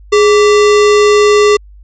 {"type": "tone with sample-and-hold", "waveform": "sine", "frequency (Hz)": 416.7, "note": "G#4", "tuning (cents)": 6, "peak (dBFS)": -4, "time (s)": [0.12, 1.57], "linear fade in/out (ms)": 10, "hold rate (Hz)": 1575, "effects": ["added 50 Hz sine -34 dBFS peak until 1.83 s", "resampled to 16000 Hz"]}